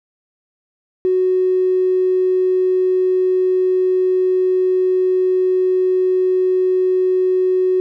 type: tone with tanh clipping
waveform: triangle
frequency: 370 Hz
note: F#4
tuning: in tune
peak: -12 dBFS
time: 1.05-7.8 s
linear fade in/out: 0 ms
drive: 2 dB
effects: none